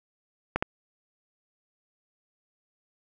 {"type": "clicks", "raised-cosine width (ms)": 0.5, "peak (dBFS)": -10, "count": 2, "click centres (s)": [0.56, 0.625], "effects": []}